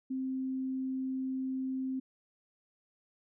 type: tone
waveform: sine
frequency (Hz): 262.1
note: C4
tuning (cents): +3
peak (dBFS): -32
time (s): 0.1-2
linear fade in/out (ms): 10
effects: none